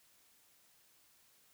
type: silence
effects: white hiss -68 dBFS RMS until 1.53 s